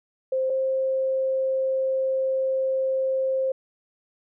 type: tone pair in turn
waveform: sine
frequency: 523.3 / 528.2 Hz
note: C5 / C5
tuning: 0 / +16 cents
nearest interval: unison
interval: 16 cents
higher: second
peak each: -21 / -21 dBFS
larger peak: neither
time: 0.32-0.5 / 0.5-3.52 s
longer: second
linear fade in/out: 5 ms
effects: none